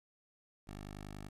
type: tone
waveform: 10% pulse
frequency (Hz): 50.4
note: G1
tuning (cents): +49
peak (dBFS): -37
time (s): 0.67-1.29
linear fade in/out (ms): 10
effects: resampled to 32000 Hz + 12-bit